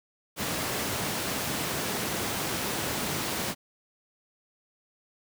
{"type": "high-pass noise", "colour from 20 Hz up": "pink", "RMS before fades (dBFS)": -31, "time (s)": [0.36, 3.55], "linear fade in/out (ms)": 50, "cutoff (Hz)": 120, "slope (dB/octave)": 12, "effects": []}